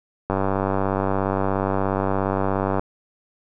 click train, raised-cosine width 1 ms, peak -8 dBFS, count 243, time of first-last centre 0.3-2.795 s, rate 97 Hz, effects none

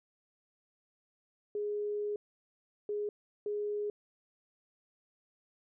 sine tone bursts at uneven times, 415.3 Hz, G#4, in tune, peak -32 dBFS, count 3, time 1.55-2.16 / 2.89-3.09 / 3.46-3.9 s, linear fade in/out 2 ms, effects none

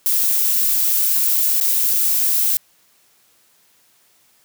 violet noise with dropouts, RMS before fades -17 dBFS, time 0.06-2.57 s, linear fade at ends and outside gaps 0 ms, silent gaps 1.601-1.611 s, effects white hiss -57 dBFS RMS until 4.44 s + high-pass 80 Hz 12 dB/octave

